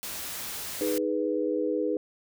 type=noise; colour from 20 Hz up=white; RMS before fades=-36 dBFS; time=0.03-0.98 s; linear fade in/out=0 ms
type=chord; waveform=sine; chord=G# minor; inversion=second; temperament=equal; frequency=311.1 / 415.3 / 493.9 Hz; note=D#4 / G#4 / B4; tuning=0 / 0 / 0 cents; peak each=-29 / -30 / -29 dBFS; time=0.81-1.97 s; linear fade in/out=2 ms
effects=none